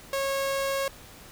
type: tone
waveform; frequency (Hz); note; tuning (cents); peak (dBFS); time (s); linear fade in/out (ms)
sawtooth; 547; C#5; -23; -22; 0.13-0.88; 2
effects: pink hiss -48 dBFS RMS until 1.31 s